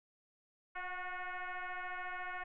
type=tone with frequency modulation; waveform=sine; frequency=357 Hz; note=F4; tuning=38 cents sharp; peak=-39 dBFS; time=0.75-2.44 s; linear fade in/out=10 ms; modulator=364 Hz; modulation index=5.2; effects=none